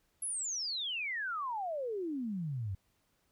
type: exponential sweep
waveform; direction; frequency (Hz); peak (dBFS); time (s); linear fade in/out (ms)
sine; down; 11270 to 90.4; -34; 0.22-2.75; 5
effects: pink hiss -75 dBFS RMS until 3.31 s